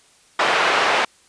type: band-pass noise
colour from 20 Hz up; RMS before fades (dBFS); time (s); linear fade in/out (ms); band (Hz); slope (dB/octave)
pink; -18; 0.39-1.05; 5; 660 to 2600; 12
effects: white hiss -54 dBFS RMS until 1.28 s + resampled to 22050 Hz